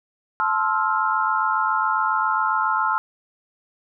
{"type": "chord", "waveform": "sine", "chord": "F major seventh", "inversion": "first", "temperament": "just", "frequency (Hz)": [873.1, 1047.7, 1309.6, 1396.9], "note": ["A5", "C6", "E6", "F6"], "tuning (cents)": [-14, 2, -12, 0], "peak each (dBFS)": -24, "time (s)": [0.4, 2.98], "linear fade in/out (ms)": 0, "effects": []}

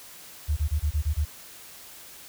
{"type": "tone bursts", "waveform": "sine", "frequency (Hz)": 75, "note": "D2", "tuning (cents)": 37, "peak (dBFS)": -21, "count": 7, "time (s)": [0.48, 1.253], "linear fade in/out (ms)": 20, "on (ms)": 89, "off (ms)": 25, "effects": ["white hiss -46 dBFS RMS until 2.28 s"]}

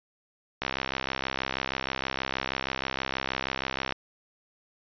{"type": "click train", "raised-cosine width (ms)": 0.3, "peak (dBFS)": -12, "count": 220, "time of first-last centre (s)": [0.62, 3.923], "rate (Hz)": 66.3, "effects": ["resampled to 11025 Hz"]}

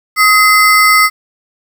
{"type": "ring-modulated tone", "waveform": "square", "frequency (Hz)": 1660, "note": "G#6", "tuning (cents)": -1, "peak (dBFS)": -3, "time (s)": [0.16, 1.1], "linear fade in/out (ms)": 50, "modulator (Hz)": 396, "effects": ["7-bit"]}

